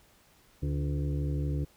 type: harmonic tone with a mistuned harmonic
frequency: 72.1 Hz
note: D2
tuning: 31 cents flat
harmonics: 1 / 2 / 4 / 5 / 6 / 7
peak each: -31 / -31 / -38 / -44 / -47 / -47 dBFS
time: 0.62-1.65 s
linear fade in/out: 10 ms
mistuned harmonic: 5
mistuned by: -35 cents
effects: pink hiss -62 dBFS RMS until 1.76 s